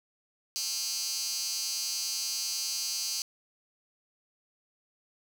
15% pulse tone with high-pass filter, 269.8 Hz, C#4, 47 cents flat, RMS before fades -33 dBFS, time 0.56-3.22 s, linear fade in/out 0 ms, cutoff 5200 Hz, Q 3.8, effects 10-bit

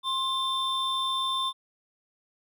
triangle tone pair together, 1058 / 3563 Hz, C6 / A7, +19 / +21 cents, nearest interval octave + major sixth, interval 2102 cents, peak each -27 dBFS, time 0.03-1.53 s, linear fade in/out 50 ms, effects none

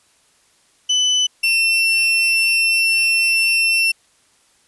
35% pulse tone pair in turn, 3000 / 2699 Hz, F#7 / E7, +23 / +40 cents, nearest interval major second, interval 183 cents, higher first, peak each -12 / -12 dBFS, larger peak neither, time 0.89-1.27 / 1.43-3.92 s, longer second, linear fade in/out 10 ms, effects white hiss -57 dBFS RMS until 4.67 s + resampled to 24000 Hz

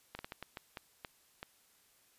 slowing click train, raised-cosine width 0.3 ms, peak -26 dBFS, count 9, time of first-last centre 0.15-1.429 s, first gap 40 ms, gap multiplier 1.38, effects white hiss -68 dBFS RMS until 2.18 s + resampled to 32000 Hz

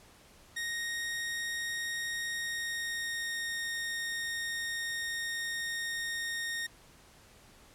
sawtooth tone with pitch glide, 1864.7 to 1851.8 Hz, A#6 to A#6, 0 to -12 cents, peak -30 dBFS, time 0.56-6.67 s, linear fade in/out 10 ms, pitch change -12 cents, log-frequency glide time 2.26-3.57 s, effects pink hiss -58 dBFS RMS until 7.74 s + low-pass 12000 Hz 12 dB/octave

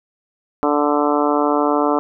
harmonic tone, 146.83 Hz, D3, in tune, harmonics 2 / 3 / 4 / 5 / 6 / 7 / 8 / 9, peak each -19 / -21 / -22 / -23 / -24 / -24 / -25 / -26 dBFS, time 0.63-1.99 s, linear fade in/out 0 ms, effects none

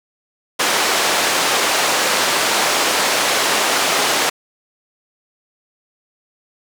pink band-pass noise, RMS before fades -17 dBFS, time 0.59-4.3 s, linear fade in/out 10 ms, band 500 to 8600 Hz, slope 12 dB/octave, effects none

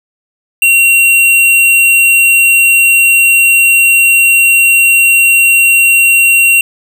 square tone, 2745 Hz, F7, 31 cents flat, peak -5 dBFS, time 0.62-6.61 s, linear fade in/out 2 ms, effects none

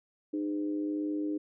harmonic tone, 101.6 Hz, G#2, 38 cents flat, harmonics 3 / 4 / 5, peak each -30 / -40 / -45 dBFS, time 0.33-1.38 s, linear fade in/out 10 ms, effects none

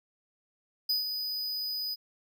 square tone with ADSR envelope, 4978 Hz, D#8, in tune, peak -25 dBFS, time 0.89-1.96 s, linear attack 8 ms, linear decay 140 ms, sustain -7 dB, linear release 30 ms, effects none

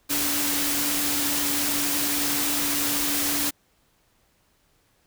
sine tone in noise, 289.1 Hz, D4, 27 cents flat, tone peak -31 dBFS, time 0.09-3.51 s, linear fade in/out 20 ms, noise white, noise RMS -25 dBFS, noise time 0.09-3.51 s, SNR -9 dB, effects pink hiss -65 dBFS RMS until 5.06 s

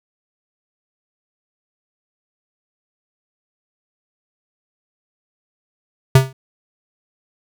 square tone with exponential decay, 132.4 Hz, C3, 21 cents sharp, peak -4 dBFS, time 6.15-6.33 s, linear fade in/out 5 ms, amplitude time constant 38 ms, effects none

